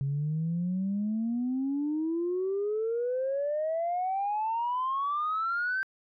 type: exponential sweep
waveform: sine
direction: up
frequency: 135.7 to 1568 Hz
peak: -26 dBFS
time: 0.01-5.83 s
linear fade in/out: 0 ms
effects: tanh soft clip ceiling -23 dBFS